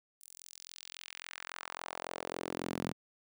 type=tone with high-pass filter sweep; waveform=sawtooth; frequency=43.65 Hz; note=F1; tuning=in tune; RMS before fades=-43 dBFS; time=0.2-2.93 s; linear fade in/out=20 ms; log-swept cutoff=9500 to 180 Hz; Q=1.5; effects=none